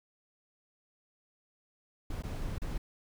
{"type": "noise with dropouts", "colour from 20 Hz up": "brown", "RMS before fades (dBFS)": -36, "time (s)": [2.1, 2.78], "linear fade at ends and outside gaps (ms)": 5, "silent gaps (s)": [[2.224, 2.235], [2.583, 2.617]], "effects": []}